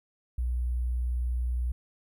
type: tone with sample-and-hold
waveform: sine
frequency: 61 Hz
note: B1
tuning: 21 cents flat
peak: -26 dBFS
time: 0.38-1.72 s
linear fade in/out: 5 ms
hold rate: 11025 Hz
effects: none